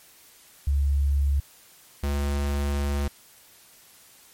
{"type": "tone pair in turn", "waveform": ["sine", "square"], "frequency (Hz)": [70.3, 71.16], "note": ["C#2", "C#2"], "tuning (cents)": [25, 46], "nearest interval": "unison", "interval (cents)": 21, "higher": "second", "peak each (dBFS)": [-19, -24], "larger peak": "first", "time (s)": [[0.67, 1.4], [2.03, 3.08]], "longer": "second", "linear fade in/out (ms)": 5, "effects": ["white hiss -53 dBFS RMS until 4.33 s", "MP3 64 kbps"]}